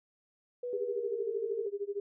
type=tone with pitch glide; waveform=sine; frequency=490 to 457.2 Hz; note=B4 to A#4; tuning=-14 to -34 cents; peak=-34 dBFS; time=0.63-1.67 s; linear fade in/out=5 ms; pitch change=-120 cents; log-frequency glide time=0.77-1.3 s
type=tone with tremolo; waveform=sine; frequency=403.9 Hz; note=G#4; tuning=48 cents flat; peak=-30 dBFS; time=0.73-2 s; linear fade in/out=2 ms; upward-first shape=sine; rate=13 Hz; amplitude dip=95%
effects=none